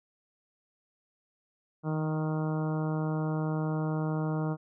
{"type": "harmonic tone with a mistuned harmonic", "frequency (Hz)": 155.56, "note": "D#3", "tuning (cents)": 0, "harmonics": [1, 2, 3, 4, 5, 6, 7, 8, 9], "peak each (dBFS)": [-29, -35, -39, -41, -43, -45, -46, -47, -48], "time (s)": [1.83, 4.57], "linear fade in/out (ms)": 50, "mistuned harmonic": 1, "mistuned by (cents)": 20, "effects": []}